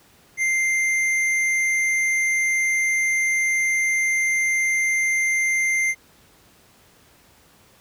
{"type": "tone with hard clipping", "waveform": "sine", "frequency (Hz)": 2093, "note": "C7", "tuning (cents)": 0, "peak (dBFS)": -20, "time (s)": [0.37, 5.95], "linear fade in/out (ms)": 50, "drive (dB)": 9, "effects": ["pink hiss -54 dBFS RMS until 7.8 s", "high-pass 60 Hz 12 dB/octave"]}